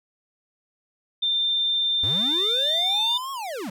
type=tone; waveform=sine; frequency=3588 Hz; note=A7; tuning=33 cents sharp; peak=-20 dBFS; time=1.22-3.18 s; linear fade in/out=10 ms
type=linear two-way sweep; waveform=square; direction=up then down; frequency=76 to 1108.7 to 165.3 Hz; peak=-30 dBFS; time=2.03-3.7 s; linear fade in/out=5 ms; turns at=3.32 s
effects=none